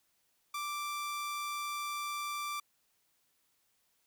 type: tone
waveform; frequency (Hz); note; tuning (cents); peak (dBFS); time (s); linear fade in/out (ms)
sawtooth; 1174.7; D6; 0; -32; 0.54-2.6; 5
effects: white hiss -75 dBFS RMS until 4.06 s